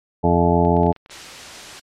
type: harmonic tone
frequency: 86 Hz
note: F2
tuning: 26 cents flat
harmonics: 1 / 2 / 3 / 4 / 5 / 7 / 8 / 9 / 10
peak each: -21 / -19 / -22 / -24 / -20 / -24 / -23 / -29 / -21 dBFS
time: 0.23-0.93 s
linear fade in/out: 20 ms
type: clicks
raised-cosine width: 0.3 ms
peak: -27 dBFS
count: 8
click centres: 0.651 / 0.767 / 0.833 / 0.865 / 0.926 / 0.963 / 1.061 / 1.097 s
type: noise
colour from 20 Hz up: white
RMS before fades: -35 dBFS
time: 1.1-1.8 s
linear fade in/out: 10 ms
effects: low-pass 6000 Hz 12 dB/octave + MP3 64 kbps